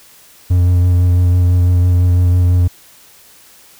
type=tone with vibrato; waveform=triangle; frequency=89 Hz; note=F2; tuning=33 cents sharp; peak=-6 dBFS; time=0.5-2.68 s; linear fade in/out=10 ms; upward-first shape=sine; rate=6 Hz; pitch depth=18 cents each way; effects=white hiss -44 dBFS RMS until 3.79 s